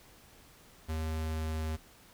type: tone with pitch glide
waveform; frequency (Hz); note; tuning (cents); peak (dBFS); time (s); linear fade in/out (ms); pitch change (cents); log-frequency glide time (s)
square; 79.3 to 78.84; D#2 to D#2; +33 to +23; -33; 0.88-1.77; 20; -10; 1.18-1.66
effects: pink hiss -58 dBFS RMS until 2.13 s